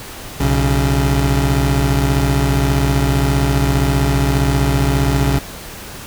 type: tone pair together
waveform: 25% pulse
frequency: 61.74 / 138.6 Hz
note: B1 / C#3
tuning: 0 / 0 cents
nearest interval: octave + major second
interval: 1400 cents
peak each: -12 dBFS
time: 0.4-5.39 s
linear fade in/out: 5 ms
effects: pink hiss -32 dBFS RMS until 6.06 s